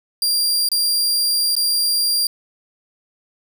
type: tone with dropouts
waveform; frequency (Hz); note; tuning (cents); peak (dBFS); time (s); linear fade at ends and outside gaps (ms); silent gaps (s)
sawtooth; 4767; D8; +25; -13; 0.22-2.27; 2; 0.688-0.716 / 1.553-1.565
effects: none